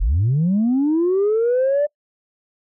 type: linear sweep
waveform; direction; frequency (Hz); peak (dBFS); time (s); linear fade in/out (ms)
sine; up; 36.71 to 595; -13; 0-1.87; 20
effects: noise-tail reverb RT60 0.1 s tail -25 dB re dry + tanh soft clip ceiling -12 dBFS